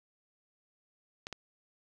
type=clicks; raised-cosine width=0.2 ms; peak=-22 dBFS; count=2; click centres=1.269 / 1.327 s; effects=none